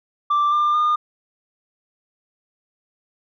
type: tone with pitch steps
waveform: sine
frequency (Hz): 1175 / 1194.8 / 1215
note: D6 / D6 / D#6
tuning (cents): +1 / +29 / -42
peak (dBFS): -13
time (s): 0.3-0.96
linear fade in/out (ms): 10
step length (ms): 220
effects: tanh soft clip ceiling -14 dBFS